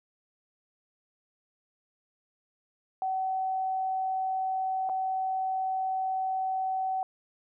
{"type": "tone with dropouts", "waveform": "sine", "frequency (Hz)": 758, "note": "F#5", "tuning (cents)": 42, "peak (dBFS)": -27, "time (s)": [3.02, 7.03], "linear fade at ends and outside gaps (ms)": 1, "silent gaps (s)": [4.891, 4.896], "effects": []}